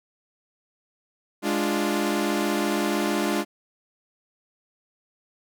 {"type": "chord", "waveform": "sawtooth", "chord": "D diminished", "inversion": "second", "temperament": "equal", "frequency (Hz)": [207.7, 293.7, 349.2], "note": ["Ab3", "D4", "F4"], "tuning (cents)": [0, 0, 0], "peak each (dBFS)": -23, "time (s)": [1.42, 3.45], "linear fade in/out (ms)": 50, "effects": []}